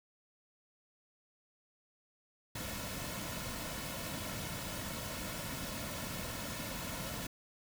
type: noise with comb filter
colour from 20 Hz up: pink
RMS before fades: -41 dBFS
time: 2.55-7.27 s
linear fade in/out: 5 ms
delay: 2.5 ms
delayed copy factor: -0.55
effects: none